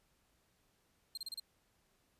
40% pulse tone bursts, 4186 Hz, C8, in tune, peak -39 dBFS, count 5, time 1.15-1.398 s, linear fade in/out 2 ms, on 24 ms, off 32 ms, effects pink hiss -75 dBFS RMS until 2.19 s + resampled to 32000 Hz

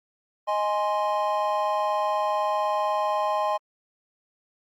triangle chord, Ab major, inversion second, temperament equal, 622.3 / 830.6 / 1046.5 Hz, Eb5 / Ab5 / C6, 0 / 0 / 0 cents, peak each -25 dBFS, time 0.47-3.58 s, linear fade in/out 20 ms, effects Opus 48 kbps

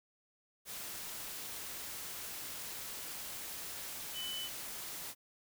sine tone in noise, 3000 Hz, F#7, 23 cents sharp, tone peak -39 dBFS, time 4.13-4.5 s, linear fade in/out 50 ms, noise white, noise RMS -44 dBFS, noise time 0.65-5.15 s, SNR +2 dB, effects none

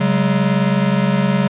square chord, C# suspended fourth, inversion none, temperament equal with one note detuned, 138.59 / 188.45 / 207.7 Hz, C#3 / F#3 / G#3, 0 / +32 / 0 cents, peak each -20 / -17 / -20 dBFS, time 0-1.48 s, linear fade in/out 10 ms, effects resampled to 8000 Hz

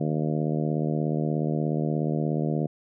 harmonic tone, 76.8 Hz, D#2, 22 cents flat, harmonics 2 / 3 / 4 / 5 / 6 / 7 / 8 / 9, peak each -26 / -30 / -32 / -34 / -36 / -37 / -38 / -39 dBFS, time 0-2.67 s, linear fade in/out 10 ms, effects none

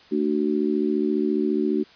harmonic tone, 74.6 Hz, D2, 28 cents sharp, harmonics 3 / 4 / 5, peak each -25 / -24 / -24 dBFS, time 0.11-1.84 s, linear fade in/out 20 ms, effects white hiss -51 dBFS RMS until 1.95 s + resampled to 11025 Hz

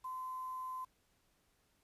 sine tone with quantisation, 1028 Hz, C6, 31 cents flat, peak -40 dBFS, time 0.04-0.85 s, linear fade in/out 10 ms, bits 10, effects pink hiss -75 dBFS RMS until 1.83 s + resampled to 32000 Hz

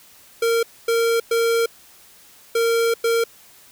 square tone bursts at uneven times, 461.3 Hz, A#4, 18 cents flat, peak -17 dBFS, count 5, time 0.42-0.63 / 0.88-1.2 / 1.31-1.66 / 2.55-2.94 / 3.04-3.24 s, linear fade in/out 5 ms, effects white hiss -49 dBFS RMS until 3.71 s

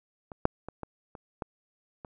clicks, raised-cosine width 1 ms, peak -27 / -7 / -24 / -22 / -29 / -19 / -27 dBFS, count 7, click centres 0.318 / 0.454 / 0.686 / 0.833 / 1.152 / 1.422 / 2.048 s, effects none

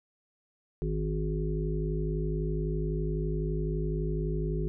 harmonic tone, 51.91 Hz, G#1, in tune, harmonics 1 / 3 / 5 / 7 / 8, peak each -31 / -32 / -42 / -36 / -38 dBFS, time 0.82-4.68 s, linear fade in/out 0 ms, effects none

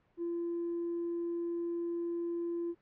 triangle tone with tanh clipping, 341.6 Hz, F4, 38 cents flat, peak -33 dBFS, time 0.17-2.75 s, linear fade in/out 50 ms, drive 5 dB, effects pink hiss -71 dBFS RMS until 2.81 s + low-pass 2000 Hz 12 dB/octave

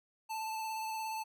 square tone with vibrato, 880 Hz, A5, in tune, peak -37 dBFS, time 0.29-1.24 s, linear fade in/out 20 ms, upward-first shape sine, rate 17 Hz, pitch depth 18 cents each way, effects none

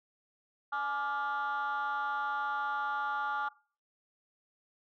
sine chord, D diminished, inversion second, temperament just, 845.8 / 1174.7 / 1409.6 Hz, Ab5 / D6 / F6, +31 / 0 / +16 cents, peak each -34 dBFS, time 0.72-3.49 s, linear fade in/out 10 ms, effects noise-tail reverb RT60 0.4 s tail -22 dB re dry + tanh soft clip ceiling -27 dBFS

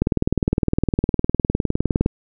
click train, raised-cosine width 3 ms, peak -4 dBFS, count 41, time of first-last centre 0.02-2.061 s, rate 19.6 Hz, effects none

